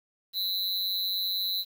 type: tone with amplitude modulation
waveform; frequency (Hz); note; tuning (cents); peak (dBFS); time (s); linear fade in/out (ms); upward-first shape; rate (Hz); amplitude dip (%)
square; 3997; B7; +20; -24; 0.33-1.65; 50; sine; 190; 90
effects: 9-bit